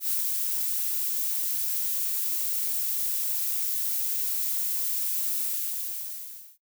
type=noise with ADSR envelope; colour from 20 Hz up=violet; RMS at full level=-26 dBFS; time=0-6.58 s; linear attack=85 ms; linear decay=150 ms; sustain=-2 dB; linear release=1200 ms; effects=noise-tail reverb RT60 0.1 s tail -19 dB re dry